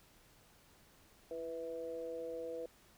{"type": "tone with amplitude modulation", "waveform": "sine", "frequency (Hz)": 493.9, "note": "B4", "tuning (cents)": 0, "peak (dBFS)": -36, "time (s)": [1.31, 2.66], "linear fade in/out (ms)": 2, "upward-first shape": "sine", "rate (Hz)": 160, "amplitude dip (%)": 85, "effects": ["pink hiss -65 dBFS RMS until 2.97 s"]}